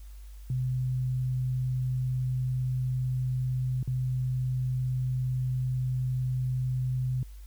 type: tone with dropouts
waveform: sine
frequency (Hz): 127.8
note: C3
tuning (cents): -40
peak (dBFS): -26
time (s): 0.5-7.23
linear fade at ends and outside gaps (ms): 2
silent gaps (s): 3.829-3.875
effects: added 50 Hz sine -42 dBFS peak until 7.46 s + white hiss -61 dBFS RMS until 7.46 s